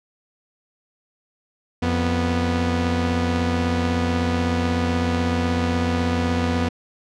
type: tone pair together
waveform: sawtooth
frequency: 87.31 / 245.7 Hz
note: F2 / B3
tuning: 0 / -9 cents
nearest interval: octave + tritone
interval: 1791 cents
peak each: -18 dBFS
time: 1.82-6.69 s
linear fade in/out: 10 ms
effects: low-pass 5000 Hz 12 dB/octave